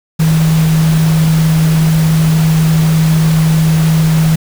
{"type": "tone in noise", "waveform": "sine", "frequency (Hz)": 159.5, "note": "D#3", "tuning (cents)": 43, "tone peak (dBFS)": -7, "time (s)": [0.19, 4.36], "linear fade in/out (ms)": 10, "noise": "pink", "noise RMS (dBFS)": -22, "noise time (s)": [0.19, 4.36], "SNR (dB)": 12, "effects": []}